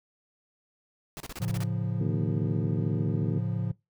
pink noise bursts, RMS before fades -39 dBFS, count 8, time 1.17-1.636 s, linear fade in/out 0 ms, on 32 ms, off 30 ms
triangle chord, A augmented, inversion none, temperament equal, 110 / 138.59 / 174.61 Hz, A2 / C#3 / E#3, 0 / 0 / 0 cents, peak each -28 / -31 / -30 dBFS, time 1.4-3.72 s, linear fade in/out 10 ms
harmonic tone, 76.3 Hz, D#2, 33 cents flat, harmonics 2 / 3 / 4 / 5 / 6, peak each -31 / -35 / -37 / -39 / -41 dBFS, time 2-3.39 s, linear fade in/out 5 ms
effects noise-tail reverb RT60 0.2 s tail -21 dB re dry

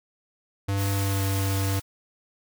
square tone with pitch glide, 98.9 to 97.48 Hz, G2 to G2, +16 to -9 cents, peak -24 dBFS, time 0.68-1.8 s, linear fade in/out 10 ms, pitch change -25 cents, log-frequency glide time 0.96-1.22 s
white high-pass noise, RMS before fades -35 dBFS, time 0.76-1.82 s, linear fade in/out 50 ms, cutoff 800 Hz, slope 24 dB/octave
effects none

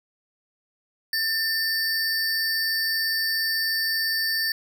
square tone pair together, 1791 / 4588 Hz, A6 / D8, +30 / -41 cents, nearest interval octave + major third, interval 1629 cents, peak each -26 dBFS, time 1.13-4.52 s, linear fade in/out 2 ms, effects none

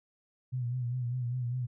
sine tone with vibrato, 123.47 Hz, B2, in tune, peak -30 dBFS, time 0.52-1.67 s, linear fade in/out 20 ms, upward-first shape sine, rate 5 Hz, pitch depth 62 cents each way, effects none

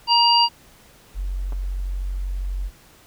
harmonic tone, 944 Hz, A#5, 22 cents sharp, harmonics 1 / 3 / 5, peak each -16 / -20 / -17 dBFS, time 0.07-0.49 s, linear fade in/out 50 ms
sine tone, 46.25 Hz, F#1, in tune, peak -23 dBFS, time 1.14-2.71 s, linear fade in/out 50 ms
clicks, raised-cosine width 1 ms, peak -26 / -29 dBFS, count 2, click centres 1.523 / 1.53 s
effects pink hiss -51 dBFS RMS until 3.06 s

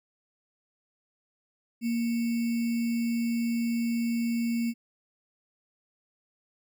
sine tone with sample-and-hold, 233.1 Hz, A#3, in tune, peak -25 dBFS, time 1.81-4.74 s, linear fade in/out 50 ms, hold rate 2450 Hz, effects none

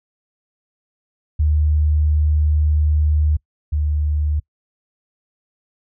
sine tone pair in turn, 75.8 / 74.97 Hz, D#2 / D2, -45 / +36 cents, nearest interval unison, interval 19 cents, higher first, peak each -13 / -16 dBFS, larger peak first, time 1.39-3.37 / 3.72-4.4 s, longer first, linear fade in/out 10 ms, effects noise-tail reverb RT60 0.1 s tail -25 dB re dry

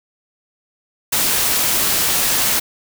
white noise, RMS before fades -17 dBFS, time 1.12-2.6 s, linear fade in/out 10 ms, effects none

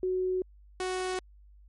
sine / sawtooth tone pair in turn, 370 / 370 Hz, F#4 / F#4, 0 / 0 cents, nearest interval unison, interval 0 cents, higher neither, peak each -26 dBFS, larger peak neither, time 0.03-0.42 / 0.8-1.19 s, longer neither, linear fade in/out 2 ms, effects added 50 Hz sine -52 dBFS peak until 1.68 s + MP3 48 kbps

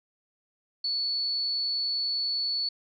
sine tone, 4435 Hz, C#8, in tune, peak -26 dBFS, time 0.84-2.69 s, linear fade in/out 5 ms, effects none

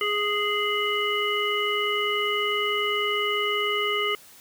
harmonic tone with a mistuned harmonic, 415.3 Hz, G#4, in tune, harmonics 1 / 3 / 5 / 7, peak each -28 / -28 / -28 / -28 dBFS, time 0.01-4.15 s, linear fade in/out 2 ms, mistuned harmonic 7, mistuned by +21 cents, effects white hiss -50 dBFS RMS until 4.4 s

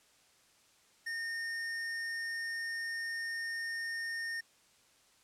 sine tone with hard clipping, 1832 Hz, A#6, 31 cents flat, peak -37 dBFS, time 1.06-4.41 s, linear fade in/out 10 ms, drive 16 dB, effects white hiss -66 dBFS RMS until 5.23 s + low-pass 9000 Hz 12 dB/octave

